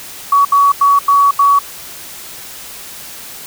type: tone bursts at uneven times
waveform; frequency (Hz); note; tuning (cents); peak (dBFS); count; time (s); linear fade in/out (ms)
sine; 1129; C#6; +31; -6; 5; 0.32-0.45 / 0.52-0.72 / 0.81-0.99 / 1.08-1.31 / 1.39-1.59; 5
effects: white hiss -31 dBFS RMS until 3.46 s